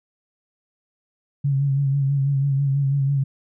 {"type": "tone with vibrato", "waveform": "sine", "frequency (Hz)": 138.59, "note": "C#3", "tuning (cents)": 0, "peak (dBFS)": -17, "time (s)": [1.44, 3.24], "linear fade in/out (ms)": 10, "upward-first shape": "sine", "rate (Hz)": 6.1, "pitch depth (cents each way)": 42, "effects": []}